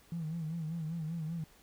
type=tone with vibrato; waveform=triangle; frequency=162 Hz; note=E3; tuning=30 cents flat; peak=-31 dBFS; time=0.12-1.44 s; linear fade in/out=2 ms; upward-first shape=sine; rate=5.1 Hz; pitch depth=90 cents each way; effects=tanh soft clip ceiling -32 dBFS + pink hiss -62 dBFS RMS until 1.62 s